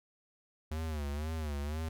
square tone with vibrato, 75.7 Hz, D#2, 47 cents flat, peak -35 dBFS, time 0.71-1.89 s, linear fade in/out 5 ms, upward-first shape sine, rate 2 Hz, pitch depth 110 cents each way, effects none

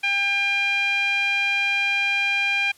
5% pulse tone with low-pass filter, 800 Hz, G5, 35 cents sharp, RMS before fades -22 dBFS, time 0.03-2.72 s, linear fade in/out 10 ms, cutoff 2500 Hz, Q 4.6, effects white hiss -54 dBFS RMS until 2.77 s + low-pass 12000 Hz 12 dB/octave

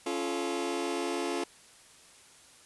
sawtooth chord, Db augmented, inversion none, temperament just, 277.2 / 346.5 / 433.1 Hz, Db4 / F4 / A4, 0 / -14 / -27 cents, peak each -32 / -29 / -32 dBFS, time 0.06-1.44 s, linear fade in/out 5 ms, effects white hiss -56 dBFS RMS until 2.65 s + resampled to 24000 Hz

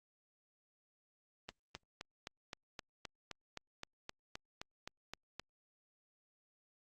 click train, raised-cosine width 0.2 ms, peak -26 dBFS, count 16, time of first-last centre 1.49-5.396 s, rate 3.84 Hz, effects Opus 32 kbps

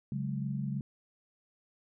sine chord, C# suspended fourth, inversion none, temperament just, 138.59 / 184.79 / 207.9 Hz, C#3 / F#3 / G#3, 0 / -2 / +2 cents, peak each -34 / -39 / -37 dBFS, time 0.12-0.81 s, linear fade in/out 2 ms, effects none

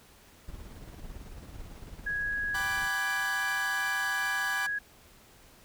brown noise with tremolo, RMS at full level -42 dBFS, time 0.48-2.88 s, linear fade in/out 5 ms, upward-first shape sine, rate 18 Hz, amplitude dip 55%
sine tone, 1661.2 Hz, G#6, in tune, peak -29 dBFS, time 2.06-4.79 s, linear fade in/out 10 ms
sawtooth chord, G major seventh, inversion none, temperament equal with one note detuned, 784 / 987.8 / 1174.7 / 1498.9 Hz, G5 / B5 / D6 / F#6, 0 / 0 / 0 / +22 cents, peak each -35 dBFS, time 2.54-4.67 s, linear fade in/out 10 ms
effects pink hiss -57 dBFS RMS until 5.64 s

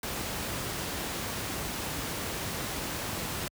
pink noise, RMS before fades -34 dBFS, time 0.03-3.48 s, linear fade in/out 2 ms, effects high-pass 60 Hz 12 dB/octave

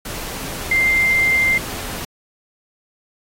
sine tone in noise, 2093 Hz, C7, in tune, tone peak -13 dBFS, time 0.71-1.58 s, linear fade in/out 5 ms, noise pink, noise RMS -29 dBFS, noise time 0.05-2.05 s, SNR +13 dB, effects AAC 48 kbps

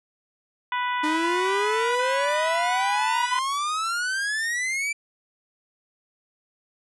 harmonic tone, 493.9 Hz, B4, in tune, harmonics 2 / 3 / 4 / 5 / 6 / 7, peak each -25 / -32 / -31 / -38 / -39 / -40 dBFS, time 0.72-3.39 s, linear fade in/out 2 ms
45% pulse exponential sweep, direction up, 300.7 to 2349 Hz, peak -24 dBFS, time 1.03-4.93 s, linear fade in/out 10 ms
effects resampled to 24000 Hz

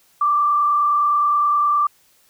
sine tone with frequency modulation, 1174.7 Hz, D6, in tune, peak -14 dBFS, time 0.21-1.87 s, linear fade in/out 5 ms, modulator 29.6 Hz, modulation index 0.69, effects white hiss -57 dBFS RMS until 2.29 s

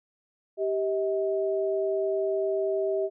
sine tone pair together, 390.7 / 637.6 Hz, G4 / D#5, -6 / +42 cents, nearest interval minor sixth, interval 848 cents, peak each -26 / -28 dBFS, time 0.57-3.1 s, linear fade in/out 50 ms, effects none

